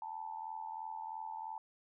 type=tone with amplitude modulation; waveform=sine; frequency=880 Hz; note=A5; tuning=in tune; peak=-37 dBFS; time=0.02-1.58 s; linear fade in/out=2 ms; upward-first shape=sine; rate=83 Hz; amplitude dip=80%; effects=none